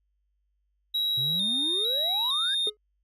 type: tone with vibrato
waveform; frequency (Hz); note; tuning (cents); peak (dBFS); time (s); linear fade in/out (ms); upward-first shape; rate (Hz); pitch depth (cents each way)
triangle; 3762; A#7; +15; -23; 0.94-2.7; 10; square; 1.1; 46
type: exponential sweep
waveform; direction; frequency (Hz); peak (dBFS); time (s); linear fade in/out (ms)
triangle; up; 122.1 to 1701; -32; 1.17-2.55; 10
type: tone with exponential decay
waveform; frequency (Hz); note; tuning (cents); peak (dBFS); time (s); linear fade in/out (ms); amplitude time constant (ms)
triangle; 421.9; G#4; +27; -26; 2.67-2.77; 1; 21
effects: added 50 Hz sine -70 dBFS peak until 3.03 s